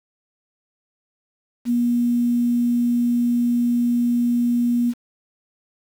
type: tone with quantisation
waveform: sine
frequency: 240 Hz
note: B3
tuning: 49 cents flat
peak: -16 dBFS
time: 1.65-4.94 s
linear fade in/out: 50 ms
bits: 7
effects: none